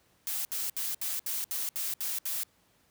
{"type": "noise bursts", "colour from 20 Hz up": "blue", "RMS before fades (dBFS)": -33, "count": 9, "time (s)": [0.27, 2.434], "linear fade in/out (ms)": 0, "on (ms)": 180, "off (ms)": 68, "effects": ["pink hiss -67 dBFS RMS until 2.9 s", "high-pass 60 Hz 12 dB/octave"]}